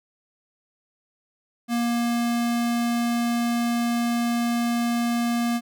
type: tone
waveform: square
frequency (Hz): 236.5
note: A#3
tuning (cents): +25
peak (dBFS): -22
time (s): 1.68-5.61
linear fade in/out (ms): 50
effects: none